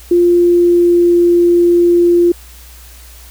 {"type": "tone with pitch glide", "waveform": "sine", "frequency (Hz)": [349.2, 347], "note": ["F4", "F4"], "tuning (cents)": [0, -11], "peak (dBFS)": -6, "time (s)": [0.11, 2.32], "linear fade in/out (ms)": 5, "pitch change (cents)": -11, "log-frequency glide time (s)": [0.33, 1.19], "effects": ["added 60 Hz sine -36 dBFS peak until 3.3 s", "white hiss -40 dBFS RMS until 3.3 s"]}